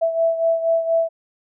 sine beating tone pair, 659.3 / 663.5 Hz, E5 / E5, 0 / +11 cents, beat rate 4.2 Hz, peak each -17 / -23 dBFS, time 0.01-1.09 s, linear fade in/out 20 ms, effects none

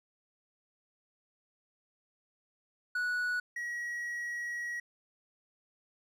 triangle tone pair in turn, 1471 / 1910.8 Hz, F#6 / A#6, -11 / +42 cents, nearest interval perfect fourth, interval 453 cents, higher second, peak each -28 / -33 dBFS, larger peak first, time 2.95-3.4 / 3.56-4.8 s, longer second, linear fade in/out 5 ms, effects none

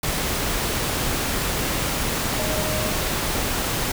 sine tone in noise, 619 Hz, D#5, 9 cents flat, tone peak -29 dBFS, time 2.39-2.9 s, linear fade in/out 5 ms, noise pink, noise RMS -24 dBFS, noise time 0.03-3.92 s, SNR -8 dB, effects none

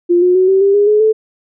sine tone with pitch steps, 349.2 / 360.5 / 372.1 / 384.1 / 396.5 / 409.3 / 422.5 / 436.2 Hz, F4 / F#4 / F#4 / G4 / G4 / G#4 / G#4 / A4, 0 / -45 / +10 / -35 / +20 / -25 / +30 / -15 cents, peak -7 dBFS, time 0.09-1.13 s, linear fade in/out 20 ms, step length 130 ms, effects none

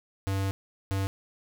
square tone bursts at uneven times, 97.2 Hz, G2, 14 cents flat, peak -27 dBFS, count 2, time 0.27-0.51 / 0.91-1.07 s, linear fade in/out 0 ms, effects none

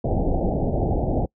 pink low-pass noise, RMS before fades -22 dBFS, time 0.04-1.26 s, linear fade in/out 5 ms, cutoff 810 Hz, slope 96 dB/octave, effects noise-tail reverb RT60 0.1 s tail -26 dB re dry

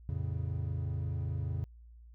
triangle chord, F augmented, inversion none, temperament equal with one note detuned, 87.31 / 112.7 / 138.59 Hz, F2 / A2 / C#3, 0 / +42 / 0 cents, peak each -33 / -36 / -36 dBFS, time 0.09-1.64 s, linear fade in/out 0 ms, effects added 58 Hz sine -51 dBFS peak until 2.14 s

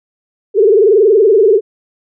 sine tone with frequency modulation, 418 Hz, G#4, 11 cents sharp, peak -5 dBFS, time 0.54-1.61 s, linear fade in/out 50 ms, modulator 21 Hz, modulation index 1.9, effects none

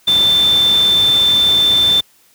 sine tone in noise, 3548 Hz, A7, 14 cents sharp, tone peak -9 dBFS, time 0.07-2.01 s, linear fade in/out 10 ms, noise pink, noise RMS -25 dBFS, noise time 0.07-2.01 s, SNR +13 dB, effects white hiss -52 dBFS RMS until 2.34 s + high-pass 80 Hz 12 dB/octave

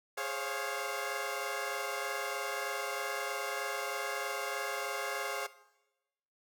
15% pulse chord, Db major seventh, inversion second, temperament equal with one note detuned, 415.3 / 531.2 / 554.4 / 698.5 Hz, Ab4 / C5 / Db5 / F5, 0 / +26 / 0 / 0 cents, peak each -34 dBFS, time 0.17-5.47 s, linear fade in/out 10 ms, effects noise-tail reverb RT60 1.0 s tail -18 dB re dry

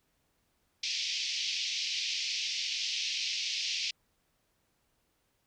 white band-pass noise, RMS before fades -34 dBFS, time 0.83-3.91 s, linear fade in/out 5 ms, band 2300 to 5700 Hz, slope 48 dB/octave, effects pink hiss -75 dBFS RMS until 5.46 s

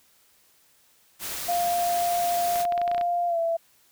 white noise, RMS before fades -33 dBFS, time 1.19-2.66 s, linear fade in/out 50 ms
sine tone with pitch glide, 698.5 to 667 Hz, F5 to E5, 0 to +20 cents, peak -22 dBFS, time 1.48-3.57 s, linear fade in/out 10 ms, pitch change -80 cents, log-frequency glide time 3.27-3.38 s
clicks, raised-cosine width 0.3 ms, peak -19 dBFS, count 11, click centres 2.558 / 2.602 / 2.652 / 2.723 / 2.778 / 2.816 / 2.878 / 2.915 / 2.947 / 2.98 / 3.012 s
effects white hiss -61 dBFS RMS until 3.91 s

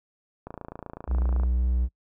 click train, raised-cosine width 1 ms, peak -23 dBFS, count 28, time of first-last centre 0.47-1.434 s, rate 28 Hz
triangle tone with vibrato, 61.74 Hz, B1, in tune, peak -19 dBFS, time 1.07-1.89 s, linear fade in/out 50 ms, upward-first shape sine, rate 3.7 Hz, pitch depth 10 cents each way
effects noise-tail reverb RT60 0.1 s tail -25 dB re dry

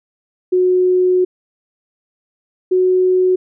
sine tone pair in turn, 365.7 / 368.7 Hz, F#4 / F#4, -20 / -6 cents, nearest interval unison, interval 14 cents, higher second, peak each -10 dBFS, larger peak neither, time 0.52-1.25 / 2.71-3.36 s, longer first, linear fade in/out 10 ms, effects none

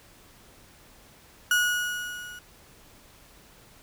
35% pulse tone with level ramp, 1455 Hz, F#6, 29 cents flat, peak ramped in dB -17 to -39 dBFS, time 1.51-2.39 s, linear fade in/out 2 ms, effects pink hiss -54 dBFS RMS until 3.82 s

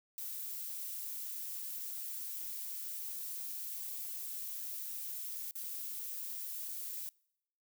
violet noise with dropouts, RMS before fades -42 dBFS, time 0.18-7.09 s, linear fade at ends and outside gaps 0 ms, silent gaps 5.51-5.554 s, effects noise-tail reverb RT60 0.8 s tail -26 dB re dry

